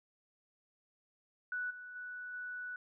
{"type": "tone with level steps", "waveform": "sine", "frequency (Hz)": 1480, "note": "F#6", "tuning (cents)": 0, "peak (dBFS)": [-35, -46, -42, -40], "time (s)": [1.52, 2.76], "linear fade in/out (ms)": 2, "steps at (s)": [1.7, 1.95, 2.33], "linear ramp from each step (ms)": 10, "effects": []}